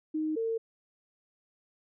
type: tone pair in turn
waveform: sine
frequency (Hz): 311.1 / 452.8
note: D#4 / A4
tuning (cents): 0 / +50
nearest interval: tritone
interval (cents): 650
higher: second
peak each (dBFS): -28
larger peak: neither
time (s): 0.14-0.36 / 0.36-0.58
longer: neither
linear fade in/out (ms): 10
effects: none